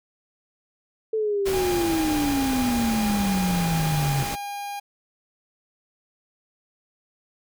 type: exponential sweep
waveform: sine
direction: down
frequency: 444.2 to 135.8 Hz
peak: -21 dBFS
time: 1.13-4.23 s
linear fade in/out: 5 ms
type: noise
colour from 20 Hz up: pink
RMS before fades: -30 dBFS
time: 1.45-4.36 s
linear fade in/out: 20 ms
type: tone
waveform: 45% pulse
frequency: 810 Hz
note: G#5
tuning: 43 cents flat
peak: -30 dBFS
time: 1.53-4.8 s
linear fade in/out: 10 ms
effects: none